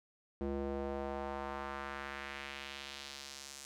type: tone with band-pass filter sweep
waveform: square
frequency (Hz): 69.3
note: C#2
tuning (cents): 0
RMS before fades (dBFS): -42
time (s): 0.41-3.65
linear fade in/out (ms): 0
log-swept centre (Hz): 350 to 7200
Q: 1.4
effects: none